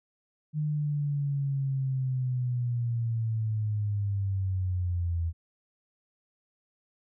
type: linear sweep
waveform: sine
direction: down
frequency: 152.5 to 82.41 Hz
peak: -26 dBFS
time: 0.53-5.33 s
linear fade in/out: 50 ms
effects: none